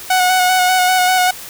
sawtooth tone with vibrato, 736 Hz, F#5, 9 cents flat, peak -7 dBFS, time 0.1-1.31 s, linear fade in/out 5 ms, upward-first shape square, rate 5.1 Hz, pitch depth 18 cents each way, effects white hiss -32 dBFS RMS until 1.49 s

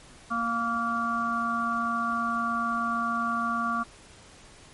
harmonic tone with a mistuned harmonic, 233.1 Hz, A#3, in tune, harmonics 1 / 3 / 5 / 6, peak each -32 / -36 / -27 / -32 dBFS, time 0.3-3.84 s, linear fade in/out 20 ms, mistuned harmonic 5, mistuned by -18 cents, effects pink hiss -51 dBFS RMS until 4.73 s + MP3 48 kbps

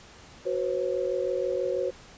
sine chord, F# suspended fourth, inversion none, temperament equal with one note detuned, 370 / 493.9 / 540.1 Hz, F#4 / B4 / C#5, 0 / 0 / -45 cents, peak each -30 / -30 / -29 dBFS, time 0.45-1.91 s, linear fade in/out 20 ms, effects pink hiss -50 dBFS RMS until 2.17 s + resampled to 16000 Hz

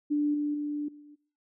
sine tone with level steps, 294.4 Hz, D4, 4 cents sharp, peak -23 / -26 / -29 / -48 dBFS, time 0.1-1.16 s, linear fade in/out 20 ms, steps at 0.34 / 0.54 / 0.88 s, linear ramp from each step 5 ms, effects noise-tail reverb RT60 0.5 s tail -20 dB re dry

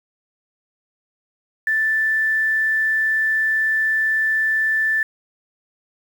sine tone with quantisation, 1762 Hz, A6, 2 cents sharp, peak -16 dBFS, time 1.67-5.03 s, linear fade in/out 2 ms, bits 7, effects none

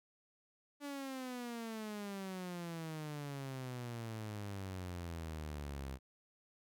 sawtooth exponential sweep, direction down, 290.6 to 65.41 Hz, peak -38 dBFS, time 0.8-5.99 s, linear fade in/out 50 ms, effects none

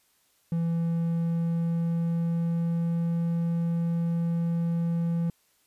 triangle tone with pitch glide, 167.2 to 168.46 Hz, E3 to E3, +25 to +38 cents, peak -22 dBFS, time 0.52-5.3 s, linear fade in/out 2 ms, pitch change +13 cents, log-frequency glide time 1.04-3.19 s, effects white hiss -67 dBFS RMS until 5.66 s + resampled to 32000 Hz

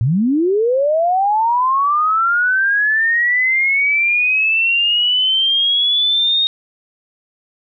sine linear sweep, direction up, 103.83 to 3729 Hz, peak -12 dBFS, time 0.01-6.47 s, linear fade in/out 0 ms, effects none

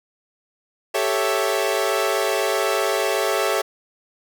sawtooth chord, A dominant seventh, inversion third, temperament equal, 392 / 440 / 554.4 / 659.3 Hz, G4 / A4 / C#5 / E5, 0 / 0 / 0 / 0 cents, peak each -21 dBFS, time 0.94-3.62 s, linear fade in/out 10 ms, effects none

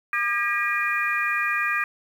sine tone cluster, 1202 / 1622 / 1913 / 2421 Hz, D6 / G#6 / A#6 / D#7, +40 / -41 / +44 / -48 cents, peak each -27 dBFS, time 0.13-1.84 s, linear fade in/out 2 ms, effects 8-bit

